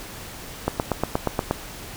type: click train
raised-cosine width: 1 ms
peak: -6 dBFS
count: 8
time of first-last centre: 0.68-1.51 s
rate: 8.43 Hz
effects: pink hiss -38 dBFS RMS until 1.96 s